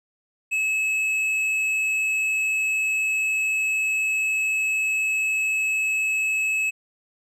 triangle tone with tanh clipping, 2587 Hz, E7, 33 cents flat, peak -22 dBFS, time 0.51-6.71 s, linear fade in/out 20 ms, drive 11 dB, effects none

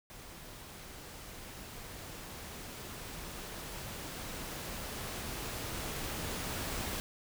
pink noise with level ramp, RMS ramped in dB -50 to -37 dBFS, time 0.1-7 s, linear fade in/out 0 ms, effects none

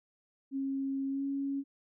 sine tone with pitch glide, 271.5 to 276.6 Hz, C#4 to C#4, -36 to -4 cents, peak -31 dBFS, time 0.51-1.64 s, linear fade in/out 50 ms, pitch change +32 cents, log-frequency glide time 1.09-1.24 s, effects none

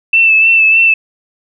sine tone with vibrato, 2650 Hz, E7, 9 cents sharp, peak -5 dBFS, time 0.13-0.94 s, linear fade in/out 5 ms, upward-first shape sine, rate 3.3 Hz, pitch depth 30 cents each way, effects none

